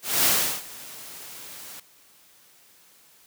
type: noise with ADSR envelope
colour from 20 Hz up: white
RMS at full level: -19 dBFS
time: 0.02-1.8 s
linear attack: 230 ms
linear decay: 370 ms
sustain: -22 dB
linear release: 5 ms
effects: white hiss -56 dBFS RMS until 3.26 s + high-pass 100 Hz 12 dB/octave